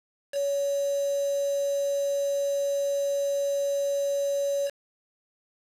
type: tone with quantisation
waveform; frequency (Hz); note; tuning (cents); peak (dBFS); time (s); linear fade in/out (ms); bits
sine; 563; C#5; +27; -24; 0.32-4.71; 50; 6
effects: low-pass 12000 Hz 12 dB/octave